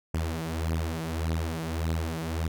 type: beating tone pair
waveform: sawtooth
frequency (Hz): 80.2 / 81.9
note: E2 / E2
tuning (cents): -47 / -11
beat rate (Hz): 1.7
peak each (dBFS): -27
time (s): 0.14-2.48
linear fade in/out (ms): 5
effects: none